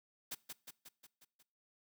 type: noise with echo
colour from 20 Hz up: white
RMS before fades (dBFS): -42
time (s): 0.31-0.35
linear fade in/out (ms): 10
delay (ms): 180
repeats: 6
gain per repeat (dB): -4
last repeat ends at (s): 1.43
effects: noise-tail reverb RT60 0.5 s tail -23 dB re dry + high-pass 100 Hz 12 dB/octave